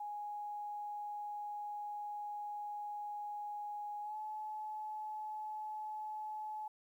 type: tone with pitch glide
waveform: sine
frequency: 830.6 to 856.4 Hz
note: G#5 to A5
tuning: 0 to -47 cents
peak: -40 dBFS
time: 0-6.68 s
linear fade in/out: 5 ms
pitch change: +53 cents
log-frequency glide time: 4.02-4.16 s
effects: 12-bit